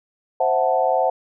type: chord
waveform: sine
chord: F# half-diminished seventh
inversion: second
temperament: equal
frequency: 523.3 / 659.3 / 740 / 880 Hz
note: C5 / E5 / F#5 / A5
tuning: 0 / 0 / 0 / 0 cents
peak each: -21 / -22 / -20 / -24 dBFS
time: 0.4-1.1 s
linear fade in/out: 5 ms
effects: none